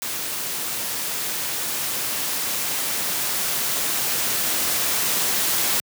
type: noise with level ramp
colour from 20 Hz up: white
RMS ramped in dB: -28 to -21 dBFS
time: 0.02-5.8 s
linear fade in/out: 0 ms
effects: high-pass 100 Hz 12 dB/octave